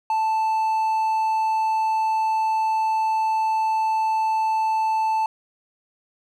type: tone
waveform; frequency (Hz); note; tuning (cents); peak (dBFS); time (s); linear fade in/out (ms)
triangle; 880; A5; 0; -17; 0.1-5.26; 2
effects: none